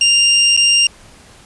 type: tone with dropouts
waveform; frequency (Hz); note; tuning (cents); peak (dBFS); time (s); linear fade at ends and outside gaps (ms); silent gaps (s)
25% pulse; 2794; F7; 0; -5; 0.01-0.87; 2; 0.566-0.574
effects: pink hiss -43 dBFS RMS until 1.45 s + resampled to 24000 Hz